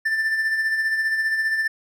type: tone with tremolo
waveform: triangle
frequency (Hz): 1774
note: A6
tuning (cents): +14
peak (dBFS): -16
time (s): 0.05-1.68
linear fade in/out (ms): 10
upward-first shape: sine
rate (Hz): 15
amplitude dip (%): 45
effects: none